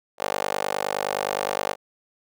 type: tone with high-pass filter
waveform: 15% pulse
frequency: 49.64 Hz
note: G1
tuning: 22 cents sharp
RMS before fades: -27 dBFS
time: 0.18-1.76 s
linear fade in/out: 50 ms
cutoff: 620 Hz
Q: 2.5
effects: none